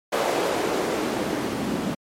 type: noise with band-pass filter sweep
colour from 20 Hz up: white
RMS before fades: -25 dBFS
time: 0.12-1.95 s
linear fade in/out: 10 ms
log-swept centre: 550 to 220 Hz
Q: 1.6
effects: MP3 64 kbps